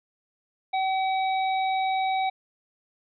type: harmonic tone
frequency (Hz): 762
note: G5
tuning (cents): -49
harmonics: 1 / 3 / 5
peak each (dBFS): -23 / -33 / -37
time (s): 0.73-2.3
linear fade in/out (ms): 10
effects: none